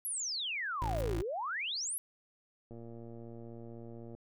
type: exponential two-way sweep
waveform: sine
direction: down then up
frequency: 11690 to 319.5 to 11690 Hz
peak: -34 dBFS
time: 0.05-1.98 s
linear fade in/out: 0 ms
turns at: 1.18 s
type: tone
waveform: 25% pulse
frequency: 55 Hz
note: A1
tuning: in tune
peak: -30 dBFS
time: 0.82-1.22 s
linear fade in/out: 0 ms
type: noise with exponential growth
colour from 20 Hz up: blue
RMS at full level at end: -46 dBFS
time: 0.91-1.01 s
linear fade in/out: 2 ms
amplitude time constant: 21 ms
type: click train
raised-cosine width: 2 ms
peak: -36 dBFS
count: 168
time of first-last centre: 2.71-4.15 s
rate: 116 Hz
effects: none